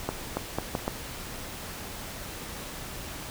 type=accelerating click train; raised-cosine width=1 ms; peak=-13 dBFS; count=5; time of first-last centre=0.09-0.879 s; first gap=280 ms; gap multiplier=0.77; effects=pink hiss -39 dBFS RMS until 3.3 s